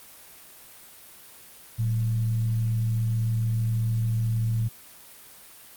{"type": "tone with frequency modulation", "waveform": "sine", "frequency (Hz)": 113.3, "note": "A#2", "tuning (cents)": -49, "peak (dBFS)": -22, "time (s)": [1.78, 4.69], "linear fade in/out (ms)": 20, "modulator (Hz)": 80.1, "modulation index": 0.31, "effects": ["white hiss -48 dBFS RMS until 5.76 s", "Opus 32 kbps"]}